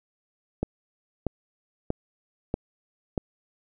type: click train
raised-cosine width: 2 ms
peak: -12 dBFS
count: 5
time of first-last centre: 0.63-3.178 s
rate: 1.57 Hz
effects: none